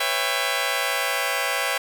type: chord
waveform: 10% pulse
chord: C# half-diminished seventh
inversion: third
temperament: just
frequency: 498.9 / 554.4 / 665.2 / 798.3 Hz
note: B4 / C#5 / E5 / G5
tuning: +17 / 0 / +16 / +31 cents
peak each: -21 / -19 / -20 / -19 dBFS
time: 0-1.78 s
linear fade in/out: 5 ms
effects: none